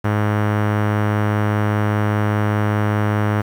sawtooth tone with low-pass filter, 105 Hz, G#2, 19 cents sharp, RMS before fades -18 dBFS, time 0.04-3.42 s, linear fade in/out 10 ms, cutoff 1600 Hz, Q 1.7, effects 7-bit

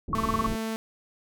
pink low-pass noise, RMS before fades -33 dBFS, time 0.08-0.56 s, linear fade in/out 5 ms, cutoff 400 Hz, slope 24 dB/octave
sine tone bursts, 1115 Hz, C#6, 10 cents sharp, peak -22 dBFS, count 7, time 0.13-0.463 s, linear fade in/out 2 ms, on 21 ms, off 31 ms
sawtooth tone, 222.4 Hz, A3, 19 cents sharp, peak -25 dBFS, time 0.15-0.76 s, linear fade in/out 0 ms
effects none

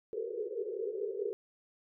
pink band-pass noise, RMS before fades -37 dBFS, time 0.13-1.33 s, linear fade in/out 0 ms, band 390 to 480 Hz, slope 96 dB/octave, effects none

